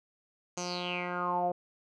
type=tone with low-pass filter sweep; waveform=10% pulse; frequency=177.8 Hz; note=F3; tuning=31 cents sharp; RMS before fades=-33 dBFS; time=0.57-1.52 s; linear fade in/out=5 ms; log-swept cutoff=6700 to 600 Hz; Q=6.9; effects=none